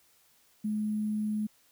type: tone with sample-and-hold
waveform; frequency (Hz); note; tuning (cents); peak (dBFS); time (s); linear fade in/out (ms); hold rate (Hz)
sine; 212.4; G#3; +39; -28; 0.64-1.47; 10; 11025
effects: white hiss -65 dBFS RMS until 1.71 s